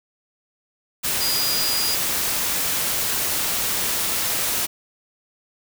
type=tone in noise; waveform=sine; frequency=4882 Hz; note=D#8; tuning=34 cents flat; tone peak=-23 dBFS; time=1.2-1.96 s; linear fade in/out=20 ms; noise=white; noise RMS=-23 dBFS; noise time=1.03-4.67 s; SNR=-3 dB; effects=none